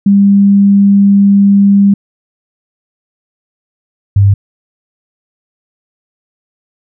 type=tone pair in turn; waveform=sine; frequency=199.6 / 99.8 Hz; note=G3 / G2; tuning=+32 / +32 cents; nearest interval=octave; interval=1200 cents; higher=first; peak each=-3 / -3 dBFS; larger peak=neither; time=0.06-1.94 / 4.16-4.34 s; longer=first; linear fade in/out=5 ms; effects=none